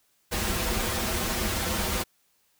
pink noise with comb filter, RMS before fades -28 dBFS, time 0.31-2.04 s, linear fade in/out 20 ms, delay 7 ms, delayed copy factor -0.95, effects white hiss -68 dBFS RMS until 2.59 s

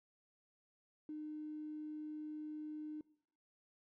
triangle tone, 304.9 Hz, D#4, 35 cents flat, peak -39 dBFS, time 1.09-3.01 s, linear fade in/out 2 ms, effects noise-tail reverb RT60 0.7 s tail -24 dB re dry + tanh soft clip ceiling -41 dBFS

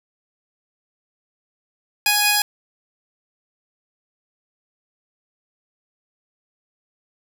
10% pulse tone pair together, 831 / 2488 Hz, G#5 / D#7, +1 / -1 cents, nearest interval octave + perfect fifth, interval 1898 cents, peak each -10 dBFS, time 2.06-2.42 s, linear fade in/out 2 ms, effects none

